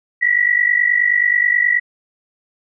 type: tone pair together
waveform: sine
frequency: 1918 / 1967.4 Hz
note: A#6 / B6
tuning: +49 / -7 cents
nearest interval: unison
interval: 44 cents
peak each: -15 dBFS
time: 0.21-1.8 s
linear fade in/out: 20 ms
effects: none